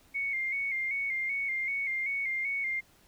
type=tone with vibrato; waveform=sine; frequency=2164 Hz; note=C#7; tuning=42 cents flat; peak=-29 dBFS; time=0.14-2.81 s; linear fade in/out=20 ms; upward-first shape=square; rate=2.6 Hz; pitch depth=45 cents each way; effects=pink hiss -62 dBFS RMS until 3.07 s